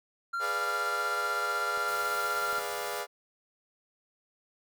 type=tone; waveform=triangle; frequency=1381 Hz; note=F6; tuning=20 cents flat; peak=-28 dBFS; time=0.33-2.6 s; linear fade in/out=10 ms
type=chord; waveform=20% pulse; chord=G# diminished seventh; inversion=none; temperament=equal with one note detuned; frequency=415.3 / 491.9 / 587.3 / 698.5 Hz; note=G#4 / B4 / D5 / F5; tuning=0 / -7 / 0 / 0 cents; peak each=-34 dBFS; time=0.39-3.07 s; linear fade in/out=50 ms
type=clicks; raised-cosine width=1 ms; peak=-34 dBFS; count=3; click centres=1.775 / 2.529 / 2.583 s
type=band-stop noise; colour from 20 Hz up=white; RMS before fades=-45 dBFS; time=1.88-3.01 s; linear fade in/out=2 ms; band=480 to 1800 Hz; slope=96 dB/octave
effects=none